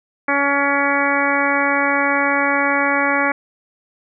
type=harmonic tone; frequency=281.7 Hz; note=C#4; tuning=28 cents sharp; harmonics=1 / 2 / 3 / 4 / 5 / 6 / 7 / 8; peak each=-23 / -23 / -23 / -23 / -23 / -23 / -23 / -23 dBFS; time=0.28-3.32 s; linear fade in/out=5 ms; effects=none

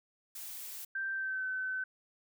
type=noise; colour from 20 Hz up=blue; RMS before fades=-44 dBFS; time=0.35-0.85 s; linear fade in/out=5 ms
type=tone with pitch glide; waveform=sine; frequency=1568 to 1522.5 Hz; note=G6 to F#6; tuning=0 to +49 cents; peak=-33 dBFS; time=0.95-1.84 s; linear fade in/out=5 ms; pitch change=-51 cents; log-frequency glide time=1.13-1.45 s
effects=none

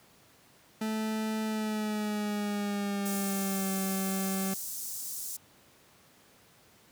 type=tone with pitch glide; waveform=40% pulse; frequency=218.3 to 192.25 Hz; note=A3 to G3; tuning=-13 to -33 cents; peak=-29 dBFS; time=0.81-4.54 s; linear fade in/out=5 ms; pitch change=-220 cents; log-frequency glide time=1.44-3.73 s
type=high-pass noise; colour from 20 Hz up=pink; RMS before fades=-38 dBFS; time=3.05-5.37 s; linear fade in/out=10 ms; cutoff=6200 Hz; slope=24 dB/octave
effects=pink hiss -60 dBFS RMS until 6.91 s + high-pass 100 Hz 12 dB/octave

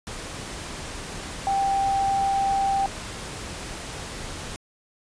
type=tone in noise; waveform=sine; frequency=786 Hz; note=G5; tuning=4 cents sharp; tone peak=-20 dBFS; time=1.47-2.86 s; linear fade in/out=0 ms; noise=pink; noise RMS=-35 dBFS; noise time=0.07-4.56 s; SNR=+12 dB; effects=resampled to 22050 Hz

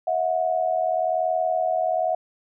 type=tone pair together; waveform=sine; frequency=644 / 725 Hz; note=E5 / F#5; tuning=-41 / -35 cents; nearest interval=major second; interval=206 cents; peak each=-23 dBFS; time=0.07-2.15 s; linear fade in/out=5 ms; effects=none

